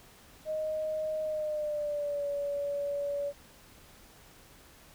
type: tone with pitch glide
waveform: sine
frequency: 622.3 to 570.7 Hz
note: D#5 to D5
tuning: 0 to -50 cents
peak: -30 dBFS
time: 0.45-3.33 s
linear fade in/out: 50 ms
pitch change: -150 cents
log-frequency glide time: 1.23-2.27 s
effects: pink hiss -56 dBFS RMS until 4.94 s